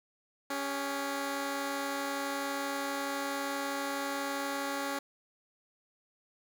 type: tone pair together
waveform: 10% pulse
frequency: 278.9 / 402.2 Hz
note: C#4 / G4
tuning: +11 / +44 cents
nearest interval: tritone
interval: 633 cents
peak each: -25 / -33 dBFS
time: 0.5-4.99 s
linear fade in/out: 5 ms
effects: none